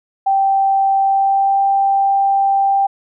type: tone with pitch glide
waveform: sine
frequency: 781 to 787.3 Hz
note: G5 to G5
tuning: -7 to +7 cents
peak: -11 dBFS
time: 0.26-2.87 s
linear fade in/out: 10 ms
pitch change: +14 cents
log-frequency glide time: 1.01-1.63 s
effects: none